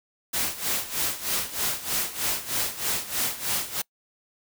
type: noise with tremolo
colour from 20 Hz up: white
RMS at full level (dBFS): -25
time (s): 0.33-3.82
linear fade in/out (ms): 10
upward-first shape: sine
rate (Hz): 3.2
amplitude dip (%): 80
effects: noise-tail reverb RT60 0.1 s tail -25 dB re dry